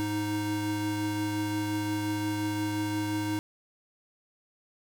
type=tone pair together; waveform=square; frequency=105.7 / 311.4 Hz; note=G#2 / D#4; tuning=+31 / +2 cents; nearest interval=octave + perfect fifth; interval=1871 cents; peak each=-35 / -30 dBFS; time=0-3.39 s; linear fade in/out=0 ms; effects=none